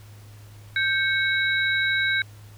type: tone cluster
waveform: sine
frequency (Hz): 1572 / 2206 / 3867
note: G6 / C#7 / B7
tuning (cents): +4 / -9 / -37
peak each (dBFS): -22 / -26 / -28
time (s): 0.76-2.22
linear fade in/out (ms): 2
effects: added 104 Hz sine -43 dBFS peak until 2.57 s + pink hiss -53 dBFS RMS until 2.57 s